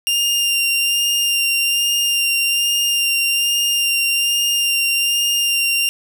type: tone with vibrato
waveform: sawtooth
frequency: 2794 Hz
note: F7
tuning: in tune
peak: -12 dBFS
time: 0.07-5.89 s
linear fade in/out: 0 ms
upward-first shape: sine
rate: 1.2 Hz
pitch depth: 15 cents each way
effects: none